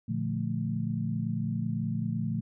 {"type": "chord", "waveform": "sine", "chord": "Bb major seventh", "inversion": "none", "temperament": "equal", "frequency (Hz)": [116.54, 146.83, 174.61, 220], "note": ["Bb2", "D3", "F3", "A3"], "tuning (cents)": [0, 0, 0, 0], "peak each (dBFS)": [-33, -35, -34, -33], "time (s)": [0.08, 2.41], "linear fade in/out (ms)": 10, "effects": []}